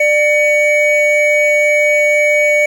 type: tone pair together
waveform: triangle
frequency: 595.2 / 2249 Hz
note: D5 / C#7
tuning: +23 / +24 cents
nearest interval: octave + major seventh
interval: 2301 cents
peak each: -10 dBFS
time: 0-2.66 s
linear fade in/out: 5 ms
effects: 7-bit